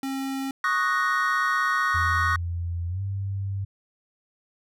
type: tone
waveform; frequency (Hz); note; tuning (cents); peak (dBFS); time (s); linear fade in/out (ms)
square; 269.5; C#4; -49; -28; 0.03-0.51; 2
type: chord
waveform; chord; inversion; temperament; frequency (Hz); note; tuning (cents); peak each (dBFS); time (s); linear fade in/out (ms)
triangle; D# minor seventh; third; equal; 1108.7 / 1244.5 / 1480 / 1864.7; C#6 / D#6 / F#6 / A#6; 0 / 0 / 0 / 0; -25; 0.64-2.36; 2
type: tone with pitch glide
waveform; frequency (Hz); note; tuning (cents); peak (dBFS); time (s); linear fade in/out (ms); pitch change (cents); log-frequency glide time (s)
sine; 85.9 to 98.1; F2 to G2; -28 to +2; -26; 1.94-3.65; 10; +230; 2.88-3.01
effects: none